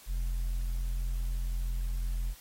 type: tone with hard clipping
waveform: triangle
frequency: 43 Hz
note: F1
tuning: 26 cents flat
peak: -28 dBFS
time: 0.06-2.35 s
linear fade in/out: 50 ms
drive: 1 dB
effects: white hiss -54 dBFS RMS until 2.4 s + AAC 48 kbps